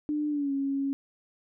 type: tone with pitch glide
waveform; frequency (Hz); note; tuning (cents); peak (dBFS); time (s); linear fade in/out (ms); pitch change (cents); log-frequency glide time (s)
sine; 298.7 to 275.5; D4 to C#4; +29 to -11; -26; 0.09-0.93; 0; -140; 0.29-0.52
effects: none